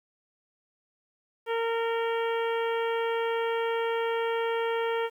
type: harmonic tone with a mistuned harmonic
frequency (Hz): 459.3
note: A#4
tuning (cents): -26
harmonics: 1 / 2 / 3 / 4 / 5 / 6 / 7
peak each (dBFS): -27 / -33 / -37 / -39 / -41 / -43 / -44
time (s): 1.46-5.1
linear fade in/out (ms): 50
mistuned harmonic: 6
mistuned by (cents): +21
effects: 10-bit